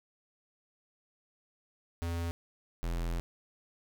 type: tone pair in turn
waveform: square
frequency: 84.7 / 42.35 Hz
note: E2 / E1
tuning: +48 / +48 cents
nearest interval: octave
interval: 1200 cents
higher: first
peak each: -33 / -32 dBFS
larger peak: second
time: 2.02-2.31 / 2.83-3.2 s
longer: second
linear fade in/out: 0 ms
effects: none